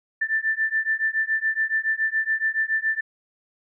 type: beating tone pair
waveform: sine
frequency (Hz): 1768 / 1775.1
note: A6 / A6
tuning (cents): +8 / +15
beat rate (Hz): 7.1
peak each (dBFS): -24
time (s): 0.21-3.01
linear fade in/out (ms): 10
effects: none